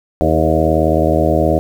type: harmonic tone with a mistuned harmonic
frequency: 78.9 Hz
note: D#2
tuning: 25 cents sharp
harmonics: 1 / 2 / 3 / 4 / 5 / 6 / 7 / 8 / 9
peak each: -18 / -20 / -22 / -18 / -21 / -23 / -18 / -18 / -21 dBFS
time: 0.21-1.59 s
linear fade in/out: 0 ms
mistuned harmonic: 5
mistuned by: +41 cents
effects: 7-bit